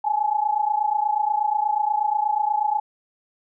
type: tone pair together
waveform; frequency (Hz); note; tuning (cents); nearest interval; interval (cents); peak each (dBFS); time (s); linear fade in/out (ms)
sine; 830.6 / 858.9; G#5 / A5; 0 / -42; minor second; 58; -22; 0.04-2.8; 10
effects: none